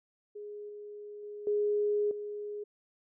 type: tone with level steps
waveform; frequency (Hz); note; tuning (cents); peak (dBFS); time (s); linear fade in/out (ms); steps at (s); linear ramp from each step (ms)
sine; 415.3; G#4; 0; -40 / -42 / -40 / -26 / -36; 0.35-2.64; 10; 0.69 / 1.23 / 1.47 / 2.11; 2
effects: none